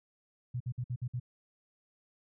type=tone bursts; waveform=sine; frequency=123.3 Hz; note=B2; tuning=2 cents flat; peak=-32 dBFS; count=6; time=0.54-1.199 s; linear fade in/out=10 ms; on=64 ms; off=55 ms; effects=none